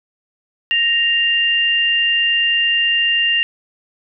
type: tone pair together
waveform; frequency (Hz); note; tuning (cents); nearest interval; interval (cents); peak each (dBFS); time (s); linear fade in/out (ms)
sine; 1864.8 / 2794; A#6 / F7; 0 / 0; perfect fifth; 700; -19 / -14; 0.71-3.43; 0
effects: none